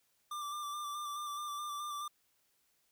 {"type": "tone with vibrato", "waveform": "square", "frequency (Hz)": 1181, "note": "D6", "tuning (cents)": 9, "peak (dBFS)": -39, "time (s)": [0.31, 2.08], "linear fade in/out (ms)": 5, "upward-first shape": "square", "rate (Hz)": 4.7, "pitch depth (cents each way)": 22, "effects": ["white hiss -75 dBFS RMS until 2.91 s"]}